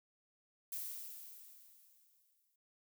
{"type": "noise with exponential decay", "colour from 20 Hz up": "violet", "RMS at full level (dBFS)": -41, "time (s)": [0.72, 2.56], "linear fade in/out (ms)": 5, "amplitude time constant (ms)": 400, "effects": ["noise-tail reverb RT60 0.1 s tail -24 dB re dry"]}